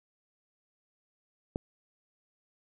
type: click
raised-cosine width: 2 ms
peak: -18 dBFS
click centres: 1.559 s
effects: none